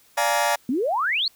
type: chord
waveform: sawtooth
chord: Bb dominant seventh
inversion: first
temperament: just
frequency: 582.7 / 699.2 / 839.1 / 932.3 Hz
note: D5 / F5 / Ab5 / Bb5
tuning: -14 / +2 / +18 / 0 cents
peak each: -21 dBFS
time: 0.17-0.56 s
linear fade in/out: 10 ms
type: exponential sweep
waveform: sine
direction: up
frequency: 230 to 4553 Hz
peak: -20 dBFS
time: 0.69-1.28 s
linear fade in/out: 2 ms
effects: white hiss -57 dBFS RMS until 1.35 s